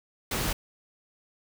pink noise, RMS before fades -29 dBFS, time 0.31-0.53 s, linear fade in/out 5 ms, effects none

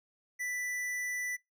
sine tone with hard clipping, 1980 Hz, B6, 4 cents sharp, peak -35 dBFS, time 0.39-1.37 s, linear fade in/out 20 ms, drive 13 dB, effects noise-tail reverb RT60 0.2 s tail -24 dB re dry

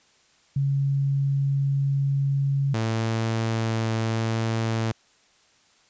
sine / sawtooth tone pair in turn, 138.59 / 112.61 Hz, C#3 / A2, 0 / +41 cents, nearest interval major third, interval 359 cents, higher first, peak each -20 / -19 dBFS, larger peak second, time 0.56-2.74 / 2.74-4.92 s, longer neither, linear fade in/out 5 ms, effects white hiss -60 dBFS RMS until 5.89 s + resampled to 16000 Hz

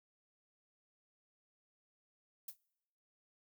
violet noise with exponential decay, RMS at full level -40 dBFS, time 2.48-2.57 s, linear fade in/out 5 ms, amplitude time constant 19 ms, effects noise-tail reverb RT60 0.9 s tail -25 dB re dry

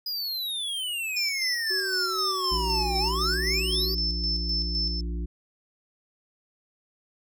square exponential two-way sweep, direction down then up, 4992 to 768 to 4992 Hz, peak -29 dBFS, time 0.06-3.95 s, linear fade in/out 5 ms, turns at 2.98 s
sine tone with tremolo, 5290 Hz, E8, 5 cents sharp, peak -25 dBFS, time 1.16-5.01 s, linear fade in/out 10 ms, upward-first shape square, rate 3.9 Hz, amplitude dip 50%
triangle tone with vibrato, 374.8 Hz, F#4, 22 cents sharp, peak -31 dBFS, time 1.7-3.95 s, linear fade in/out 10 ms, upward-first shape sine, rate 2.3 Hz, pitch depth 22 cents each way
harmonic tone, 58.27 Hz, A#1, in tune, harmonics 1 / 3 / 5 / 6, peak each -28 / -38 / -42 / -44 dBFS, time 2.51-5.26 s, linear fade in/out 10 ms
effects none

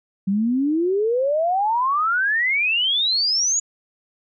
sine exponential sweep, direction up, 188.7 to 6900 Hz, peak -17 dBFS, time 0.27-3.6 s, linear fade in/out 10 ms, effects none

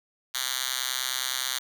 5% pulse tone with high-pass filter, 129.5 Hz, C3, 17 cents flat, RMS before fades -30 dBFS, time 0.34-1.59 s, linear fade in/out 10 ms, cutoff 2900 Hz, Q 0.96, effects none

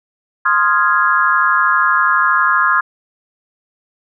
sine chord, F minor seventh, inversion second, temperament equal, 1046.5 / 1244.5 / 1396.9 / 1661.2 Hz, C6 / Eb6 / F6 / Ab6, 0 / 0 / 0 / 0 cents, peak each -16 dBFS, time 0.45-2.81 s, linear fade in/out 10 ms, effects none

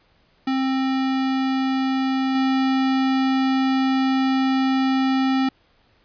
square tone with level steps, 264.6 Hz, C4, 20 cents sharp, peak -20 / -18 dBFS, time 0.47-5.49 s, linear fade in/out 5 ms, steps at 2.35 s, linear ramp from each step 2 ms, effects pink hiss -60 dBFS RMS until 6.04 s + resampled to 11025 Hz

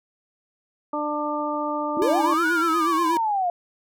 harmonic tone, 297.6 Hz, D4, 23 cents sharp, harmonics 1 / 2 / 3 / 4, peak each -29 / -29 / -29 / -29 dBFS, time 0.93-2.34 s, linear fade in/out 5 ms
sine linear two-way sweep, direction up then down, 275.8 to 1480 to 686 Hz, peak -20 dBFS, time 1.97-3.5 s, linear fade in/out 2 ms, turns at 2.47 s
square tone with vibrato, 329.6 Hz, E4, in tune, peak -24 dBFS, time 2.02-3.17 s, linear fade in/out 0 ms, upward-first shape sine, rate 8.3 Hz, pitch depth 76 cents each way
effects none

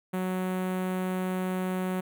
sawtooth tone with notch filter, 185 Hz, F#3, in tune, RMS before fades -30 dBFS, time 0.13-2.01 s, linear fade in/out 10 ms, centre 5100 Hz, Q 0.52, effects none

